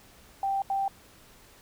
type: tone bursts at uneven times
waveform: sine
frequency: 784 Hz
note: G5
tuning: in tune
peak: -25 dBFS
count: 2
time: 0.43-0.62 / 0.7-0.88 s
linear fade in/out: 2 ms
effects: pink hiss -55 dBFS RMS until 1.61 s